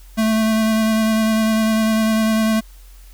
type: tone with vibrato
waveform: square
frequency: 220 Hz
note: A3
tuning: in tune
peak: -15 dBFS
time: 0.17-2.61 s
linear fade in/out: 20 ms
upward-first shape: sine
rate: 10 Hz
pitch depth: 16 cents each way
effects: added 44 Hz sine -39 dBFS peak until 3.13 s + white hiss -51 dBFS RMS until 3.13 s